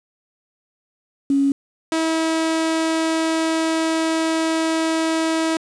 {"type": "tone pair in turn", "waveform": ["sine", "sawtooth"], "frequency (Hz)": [277.2, 322.9], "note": ["C#4", "E4"], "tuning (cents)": [0, -36], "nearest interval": "minor third", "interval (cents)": 264, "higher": "second", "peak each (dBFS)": -14, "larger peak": "neither", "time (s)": [[1.3, 1.52], [1.92, 5.57]], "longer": "second", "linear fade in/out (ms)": 2, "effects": ["resampled to 22050 Hz", "7-bit"]}